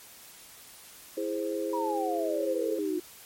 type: chord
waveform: sine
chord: E augmented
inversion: none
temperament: equal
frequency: 329.6 / 415.3 / 523.3 Hz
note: E4 / G#4 / B#4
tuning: 0 / 0 / 0 cents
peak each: -33 / -33 / -33 dBFS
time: 1.17-2.79 s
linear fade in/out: 5 ms
type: exponential sweep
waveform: sine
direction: down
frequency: 980 to 349.2 Hz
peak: -30 dBFS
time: 1.73-3 s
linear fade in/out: 5 ms
type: tone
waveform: sine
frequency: 311.1 Hz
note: D#4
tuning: in tune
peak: -30 dBFS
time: 2.78-2.99 s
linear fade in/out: 10 ms
effects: white hiss -50 dBFS RMS until 3.25 s + MP3 64 kbps